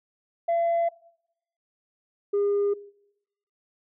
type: tone pair in turn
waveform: sine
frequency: 678 / 405.5 Hz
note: E5 / G#4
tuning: +49 / -41 cents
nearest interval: major sixth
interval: 890 cents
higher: first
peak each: -19 / -19 dBFS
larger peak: neither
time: 0.48-0.89 / 2.33-2.74 s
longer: neither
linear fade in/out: 10 ms
effects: noise-tail reverb RT60 0.8 s tail -22 dB re dry + tanh soft clip ceiling -19 dBFS